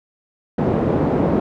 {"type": "band-pass noise", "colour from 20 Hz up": "pink", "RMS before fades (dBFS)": -18, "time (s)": [0.58, 1.4], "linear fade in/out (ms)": 5, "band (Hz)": [150, 560], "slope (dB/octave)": 12, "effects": []}